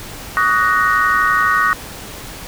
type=chord; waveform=sine; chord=D# minor seventh; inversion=third; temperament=equal with one note detuned; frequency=1132.7 / 1244.5 / 1480 / 1864.7 Hz; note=C#6 / D#6 / F#6 / A#6; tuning=+37 / 0 / 0 / 0 cents; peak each=-17 dBFS; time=0.37-1.73 s; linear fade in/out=0 ms; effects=tanh soft clip ceiling -1 dBFS + pink hiss -32 dBFS RMS until 2.47 s